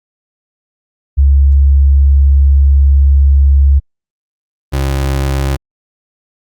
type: tone pair in turn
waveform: sine / 30% pulse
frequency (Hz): 69.3 / 68.07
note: C#2 / C#2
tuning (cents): 0 / -31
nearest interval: unison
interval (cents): 31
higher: first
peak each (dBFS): -4 / -9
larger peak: first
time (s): 1.17-3.8 / 4.72-5.57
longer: first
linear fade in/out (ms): 20
effects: Opus 48 kbps